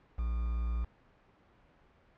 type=tone with quantisation; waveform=triangle; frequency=58.27 Hz; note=A#1; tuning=in tune; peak=-28 dBFS; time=0.18-0.85 s; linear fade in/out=10 ms; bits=8; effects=pink hiss -64 dBFS RMS until 2.17 s + low-pass 2000 Hz 12 dB/octave